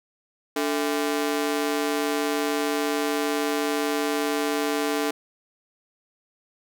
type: ring-modulated tone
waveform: sawtooth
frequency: 366.7 Hz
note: F#4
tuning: 15 cents flat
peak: -16 dBFS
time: 0.56-5.11 s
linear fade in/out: 5 ms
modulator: 76.1 Hz
effects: none